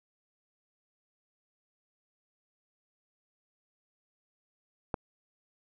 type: click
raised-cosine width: 1 ms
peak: -16 dBFS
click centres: 4.942 s
effects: none